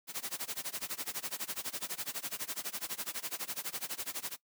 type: noise with tremolo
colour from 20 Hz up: white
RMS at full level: -36 dBFS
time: 0.07-4.37 s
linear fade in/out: 50 ms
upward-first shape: sine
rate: 12 Hz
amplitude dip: 95%
effects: noise-tail reverb RT60 0.1 s tail -19 dB re dry + high-pass 150 Hz 12 dB/octave